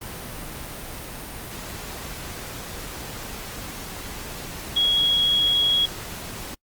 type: tone in noise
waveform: sine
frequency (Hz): 3318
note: G#7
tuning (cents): -2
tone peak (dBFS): -17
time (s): 4.76-5.86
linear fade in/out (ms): 10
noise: pink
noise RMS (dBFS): -35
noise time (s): 0.01-6.55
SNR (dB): +15
effects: noise-tail reverb RT60 0.1 s tail -26 dB re dry + Opus 32 kbps